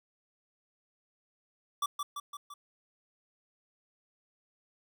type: tone with echo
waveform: square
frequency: 1158 Hz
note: D6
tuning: 25 cents flat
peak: -29 dBFS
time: 1.82-1.86 s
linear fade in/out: 5 ms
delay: 170 ms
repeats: 4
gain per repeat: -4 dB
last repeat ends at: 2.54 s
effects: none